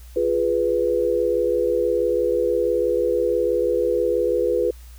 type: chord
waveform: sine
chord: F diminished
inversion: none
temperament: equal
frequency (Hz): 349.2 / 415.3 / 493.9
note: F4 / Ab4 / Cb5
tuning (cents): 0 / 0 / 0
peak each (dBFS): -24 / -23 / -20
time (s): 0.16-4.71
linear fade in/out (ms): 5
effects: added 60 Hz sine -39 dBFS peak until 4.98 s + white hiss -52 dBFS RMS until 4.98 s